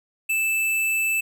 square tone, 2637 Hz, E7, in tune, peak -21 dBFS, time 0.29-1.21 s, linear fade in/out 10 ms, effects none

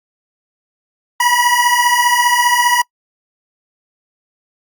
25% pulse beating tone pair, 962 / 977 Hz, B5 / B5, -46 / -19 cents, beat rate 15 Hz, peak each -10 dBFS, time 1.2-2.82 s, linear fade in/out 5 ms, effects noise-tail reverb RT60 0.1 s tail -26 dB re dry + Opus 48 kbps

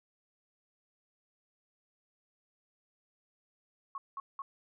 sine tone bursts, 1100 Hz, C#6, 14 cents flat, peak -37 dBFS, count 3, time 3.95-4.42 s, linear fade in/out 2 ms, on 30 ms, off 190 ms, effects none

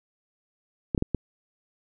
clicks, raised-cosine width 3 ms, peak -11 dBFS, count 4, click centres 0.948 / 0.978 / 1.024 / 1.147 s, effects none

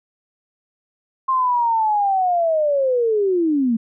sine linear sweep, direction down, 1063 to 218.2 Hz, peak -15 dBFS, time 1.28-3.77 s, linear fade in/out 10 ms, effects none

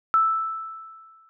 sine tone with exponential decay, 1318.5 Hz, E6, in tune, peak -14 dBFS, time 0.14-1.29 s, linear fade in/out 0 ms, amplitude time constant 250 ms, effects none

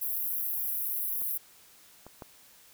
pink high-pass noise, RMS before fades -32 dBFS, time 0.01-1.38 s, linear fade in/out 10 ms, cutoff 11000 Hz, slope 96 dB/octave
clicks, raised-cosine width 1 ms, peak -35 / -32 / -27 dBFS, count 3, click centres 1.218 / 2.066 / 2.222 s
effects white hiss -57 dBFS RMS until 2.73 s

